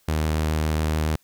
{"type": "tone with vibrato", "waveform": "sawtooth", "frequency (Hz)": 77.78, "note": "D#2", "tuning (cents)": 0, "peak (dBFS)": -17, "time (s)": [0.08, 1.16], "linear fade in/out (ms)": 5, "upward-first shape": "sine", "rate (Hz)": 7.1, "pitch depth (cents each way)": 12, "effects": ["white hiss -62 dBFS RMS until 1.23 s"]}